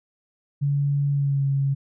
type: tone with pitch glide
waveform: sine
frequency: 142.1 to 138.05 Hz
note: C#3 to C#3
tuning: +43 to -7 cents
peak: -19 dBFS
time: 0.61-1.75 s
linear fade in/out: 20 ms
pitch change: -50 cents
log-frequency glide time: 1.11-1.45 s
effects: none